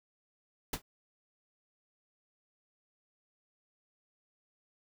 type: noise with exponential decay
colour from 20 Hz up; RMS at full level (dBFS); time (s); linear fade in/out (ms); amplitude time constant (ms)
pink; -29; 0.73-0.82; 5; 19
effects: none